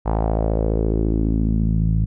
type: tone with low-pass filter sweep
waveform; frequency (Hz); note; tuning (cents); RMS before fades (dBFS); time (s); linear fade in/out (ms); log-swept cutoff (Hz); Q
sawtooth; 54.6; A1; -13; -19; 0.05-2.06; 20; 890 to 140; 2.9
effects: none